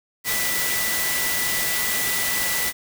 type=tone in noise; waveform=sine; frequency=1976 Hz; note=B6; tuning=in tune; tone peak=-27 dBFS; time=0.24-2.73 s; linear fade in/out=50 ms; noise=white; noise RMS=-24 dBFS; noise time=0.24-2.73 s; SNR=-6 dB; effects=none